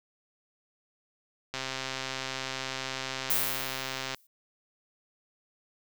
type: click train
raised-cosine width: 0.2 ms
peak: -16 dBFS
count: 345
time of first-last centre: 1.54-4.146 s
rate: 132 Hz
type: noise with exponential decay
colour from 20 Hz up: violet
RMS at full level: -25 dBFS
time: 3.3-4.27 s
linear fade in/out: 5 ms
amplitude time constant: 210 ms
effects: none